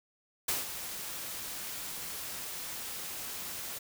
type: noise with ADSR envelope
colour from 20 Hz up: white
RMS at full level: -30 dBFS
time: 0.48-3.79 s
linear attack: 6 ms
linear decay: 160 ms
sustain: -10 dB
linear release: 11 ms
effects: none